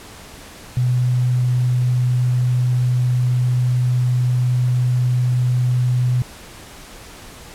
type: tone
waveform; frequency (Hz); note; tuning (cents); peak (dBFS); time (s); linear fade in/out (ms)
sine; 124.5; B2; +14; -14; 0.77-6.22; 0
effects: pink hiss -39 dBFS RMS until 7.54 s + low-pass 12000 Hz 12 dB/octave